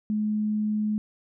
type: tone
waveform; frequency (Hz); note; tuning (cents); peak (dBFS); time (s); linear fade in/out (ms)
sine; 212.5; G#3; +40; -23; 0.1-0.98; 0
effects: none